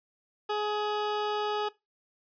20% pulse tone, 420 Hz, G#4, 19 cents sharp, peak -23 dBFS, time 0.49-1.69 s, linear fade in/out 10 ms, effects noise-tail reverb RT60 0.2 s tail -19 dB re dry + resampled to 11025 Hz

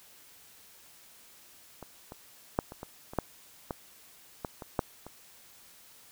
clicks, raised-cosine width 1 ms, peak -28 / -28 / -11 / -28 / -25 / -28 / -12 / -19 / -19 / -26 / -12 / -29 dBFS, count 12, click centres 1.827 / 2.121 / 2.589 / 2.721 / 2.831 / 3.135 / 3.187 / 3.708 / 4.448 / 4.622 / 4.792 / 5.066 s, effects white hiss -56 dBFS RMS until 6.11 s

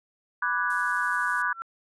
sine chord, G# half-diminished seventh, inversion first, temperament equal, 987.8 / 1174.7 / 1480 / 1661.2 Hz, B5 / D6 / F#6 / G#6, 0 / 0 / 0 / 0 cents, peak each -31 / -30 / -27 / -30 dBFS, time 0.42-1.53 s, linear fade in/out 5 ms
violet noise with tremolo, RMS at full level -41 dBFS, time 0.7-1.42 s, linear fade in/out 2 ms, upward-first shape triangle, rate 12 Hz, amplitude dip 25%
sine tone with exponential growth, 1350 Hz, E6, 41 cents sharp, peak -27 dBFS, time 1.48-1.62 s, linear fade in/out 0 ms, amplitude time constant 29 ms
effects resampled to 24000 Hz

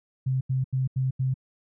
sine tone bursts, 130.81 Hz, C3, in tune, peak -22 dBFS, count 5, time 0.26-1.342 s, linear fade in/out 10 ms, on 150 ms, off 83 ms, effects none

